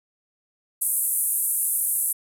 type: band-pass noise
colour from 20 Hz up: pink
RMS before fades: -24 dBFS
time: 0.81-2.13 s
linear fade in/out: 10 ms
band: 9100 to 13000 Hz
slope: 48 dB/octave
effects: none